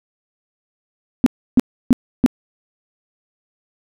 sine tone bursts, 250 Hz, B3, 21 cents sharp, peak -6 dBFS, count 4, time 1.24-2.262 s, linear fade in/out 0 ms, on 23 ms, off 310 ms, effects none

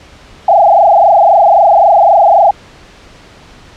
sine tone with frequency modulation, 741 Hz, F#5, 2 cents sharp, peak -3 dBFS, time 0.48-2.51 s, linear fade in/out 5 ms, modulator 23.8 Hz, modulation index 3.8, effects pink hiss -38 dBFS RMS until 3.76 s + low-pass 5000 Hz 12 dB/octave

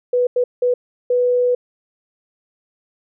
sine tone bursts at uneven times, 493.1 Hz, B4, 3 cents flat, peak -13 dBFS, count 4, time 0.13-0.27 / 0.36-0.44 / 0.62-0.74 / 1.1-1.55 s, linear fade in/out 5 ms, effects none

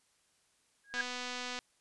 sine tone with exponential growth, 1642 Hz, G#6, 20 cents flat, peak -27 dBFS, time 0.84-1.01 s, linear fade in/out 1 ms, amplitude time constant 36 ms
click train, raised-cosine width 0.2 ms, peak -23 dBFS, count 162, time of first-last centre 0.94-1.589 s, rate 248 Hz
effects white hiss -72 dBFS RMS until 1.8 s + resampled to 24000 Hz

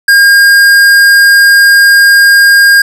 sine tone with hard clipping, 1616 Hz, G#6, 48 cents flat, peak -3 dBFS, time 0.08-2.82 s, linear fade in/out 5 ms, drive 14 dB, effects none

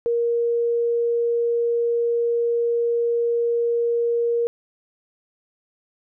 sine tone, 470 Hz, A#4, 14 cents sharp, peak -18 dBFS, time 0.06-4.47 s, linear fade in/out 0 ms, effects none

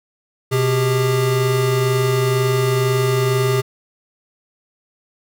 square tone pair together, 126.21 / 400.7 Hz, B2 / G4, +38 / +38 cents, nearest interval octave + minor sixth, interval 2000 cents, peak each -18 / -19 dBFS, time 0.51-3.62 s, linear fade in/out 20 ms, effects none

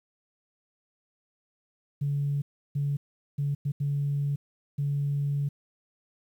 sine tone bursts at uneven times, 142.5 Hz, C#3, 48 cents sharp, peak -24 dBFS, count 6, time 2.01-2.42 / 2.75-2.97 / 3.38-3.55 / 3.65-3.72 / 3.8-4.36 / 4.78-5.49 s, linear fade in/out 10 ms, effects tanh soft clip ceiling -20 dBFS + 10-bit

